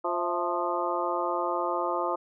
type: harmonic tone with a mistuned harmonic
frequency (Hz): 175.4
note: F3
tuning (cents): +8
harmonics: 2 / 3 / 4 / 5 / 6 / 7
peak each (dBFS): -33 / -33 / -33 / -33 / -33 / -33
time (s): 0.04-2.16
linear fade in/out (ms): 10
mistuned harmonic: 4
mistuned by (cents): -77
effects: none